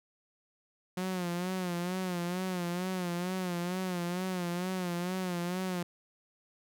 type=tone with vibrato; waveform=sawtooth; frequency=179.9 Hz; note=F#3; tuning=48 cents flat; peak=-28 dBFS; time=0.97-5.83 s; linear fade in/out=5 ms; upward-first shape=sine; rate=2.2 Hz; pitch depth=72 cents each way; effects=none